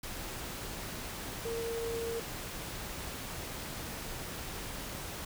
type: tone in noise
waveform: sine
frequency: 461 Hz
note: A#4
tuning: 19 cents flat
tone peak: -34 dBFS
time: 1.45-2.2 s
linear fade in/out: 5 ms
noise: pink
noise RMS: -41 dBFS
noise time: 0.03-5.25 s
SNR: +4 dB
effects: none